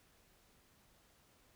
silence, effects pink hiss -69 dBFS RMS until 1.55 s

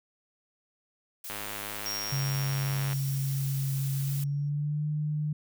blue noise, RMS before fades -40 dBFS, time 1.24-4.24 s, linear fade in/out 5 ms
click train, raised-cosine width 0.3 ms, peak -21 dBFS, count 169, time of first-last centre 1.3-2.931 s, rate 103 Hz
triangle tone with exponential decay, 5588 Hz, F8, in tune, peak -30 dBFS, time 1.86-4.49 s, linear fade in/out 0 ms, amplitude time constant 570 ms
sine tone with pitch glide, 136.7 to 150.8 Hz, C#3 to D3, -24 to +46 cents, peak -27 dBFS, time 2.12-5.33 s, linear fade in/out 5 ms, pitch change +170 cents, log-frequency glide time 3.93-4.85 s
effects none

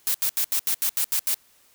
blue noise bursts, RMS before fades -23 dBFS, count 9, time 0.07-1.343 s, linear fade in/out 0 ms, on 73 ms, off 77 ms, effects white hiss -59 dBFS RMS until 1.74 s

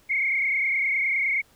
sine tone with frequency modulation, 2177 Hz, C#7, 32 cents flat, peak -21 dBFS, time 0.09-1.42 s, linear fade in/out 20 ms, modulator 29.7 Hz, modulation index 2.8, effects pink hiss -59 dBFS RMS until 1.55 s

